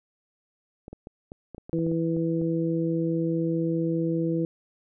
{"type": "clicks", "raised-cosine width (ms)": 2, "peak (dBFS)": -26, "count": 12, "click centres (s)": [0.881, 0.93, 1.071, 1.319, 1.547, 1.581, 1.695, 1.788, 1.866, 1.916, 2.166, 2.415]}
{"type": "harmonic tone", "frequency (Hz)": 164.81, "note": "E3", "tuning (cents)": 0, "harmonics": [1, 2, 3], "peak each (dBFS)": [-27, -26, -31], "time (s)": [1.73, 4.45], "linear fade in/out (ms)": 0}
{"effects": []}